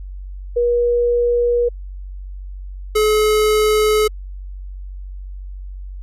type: tone pair in turn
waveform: sine / square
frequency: 480 / 427.6 Hz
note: B4 / A4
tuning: -49 / -49 cents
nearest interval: major second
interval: 200 cents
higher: first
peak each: -13 dBFS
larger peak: neither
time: 0.56-1.69 / 2.95-4.08 s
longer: neither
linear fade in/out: 10 ms
effects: added 47 Hz sine -28 dBFS peak until 6.02 s + resampled to 32000 Hz